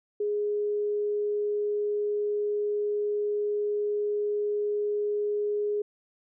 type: tone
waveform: sine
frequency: 415.3 Hz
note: G#4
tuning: in tune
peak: -25 dBFS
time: 0.2-5.82 s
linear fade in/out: 5 ms
effects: none